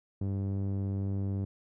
sawtooth tone with low-pass filter, 98 Hz, G2, in tune, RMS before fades -32 dBFS, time 0.21-1.45 s, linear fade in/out 5 ms, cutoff 330 Hz, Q 0.7, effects none

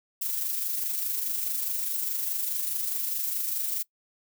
violet noise with amplitude modulation, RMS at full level -28 dBFS, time 0.21-3.83 s, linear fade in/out 10 ms, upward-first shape sine, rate 24.8 Hz, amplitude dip 40%, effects noise-tail reverb RT60 0.1 s tail -22 dB re dry

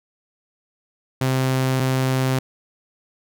sawtooth tone pair in turn, 130.81 / 130.81 Hz, C3 / C3, 0 / 0 cents, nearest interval unison, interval 0 cents, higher neither, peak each -14 dBFS, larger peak neither, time 1.21-1.8 / 1.8-2.39 s, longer neither, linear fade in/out 5 ms, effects none

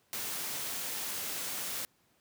white noise, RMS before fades -37 dBFS, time 0.13-1.85 s, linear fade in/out 0 ms, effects pink hiss -70 dBFS RMS until 2.2 s + high-pass 100 Hz 12 dB/octave

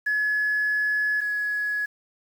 sine tone pair in turn, 1700 / 1684.4 Hz, G#6 / G#6, +40 / +24 cents, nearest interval unison, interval 16 cents, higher first, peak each -20 / -23 dBFS, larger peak first, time 0.06-1.21 / 1.21-1.86 s, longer first, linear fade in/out 10 ms, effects tanh soft clip ceiling -16 dBFS + 8-bit

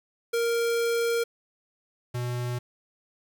square tone pair in turn, 466.2 / 122.45 Hz, A#4 / B2, 0 / -14 cents, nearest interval octave + major seventh, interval 2314 cents, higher first, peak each -24 / -29 dBFS, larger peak first, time 0.33-1.24 / 2.14-2.59 s, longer first, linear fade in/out 10 ms, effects 9-bit

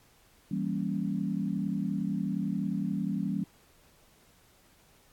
sine chord, E diminished seventh, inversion none, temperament equal, 164.81 / 196 / 233.1 / 277.2 Hz, E3 / G3 / Bb3 / Db4, 0 / 0 / 0 / 0 cents, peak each -35 / -31 / -36 / -36 dBFS, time 0.51-3.44 s, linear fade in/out 5 ms, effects pink hiss -62 dBFS RMS until 5.12 s + AAC 64 kbps

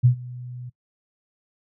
sine tone with ADSR envelope, 123.9 Hz, B2, 6 cents sharp, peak -10 dBFS, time 0.03-0.7 s, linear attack 22 ms, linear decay 97 ms, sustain -23 dB, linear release 14 ms, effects noise-tail reverb RT60 0.1 s tail -20 dB re dry

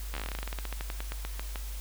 slowing click train, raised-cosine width 0.3 ms, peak -20 dBFS, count 25, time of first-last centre 0.14-1.558 s, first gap 12 ms, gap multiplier 1.12, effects added 50 Hz sine -35 dBFS peak until 1.8 s + white hiss -47 dBFS RMS until 1.8 s

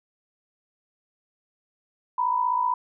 sine tone pair together, 938 / 993.8 Hz, A#5 / B5, +11 / +11 cents, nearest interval minor second, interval 100 cents, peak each -27 / -22 dBFS, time 2.18-2.74 s, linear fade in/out 5 ms, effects none

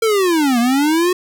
square linear two-way sweep, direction down then up, 460 to 230 to 369.5 Hz, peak -13 dBFS, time 0.02-1.13 s, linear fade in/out 5 ms, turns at 0.59 s, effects none

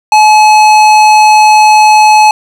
sine tone with hard clipping, 855 Hz, A5, 50 cents flat, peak -3 dBFS, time 0.12-2.31 s, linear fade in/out 2 ms, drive 15 dB, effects none

